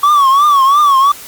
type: tone with vibrato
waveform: triangle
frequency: 1128 Hz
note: C#6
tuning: 30 cents sharp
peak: -4 dBFS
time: 0.03-1.12 s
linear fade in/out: 5 ms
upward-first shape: triangle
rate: 2.9 Hz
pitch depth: 130 cents each way
effects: white hiss -32 dBFS RMS until 1.27 s + Opus 48 kbps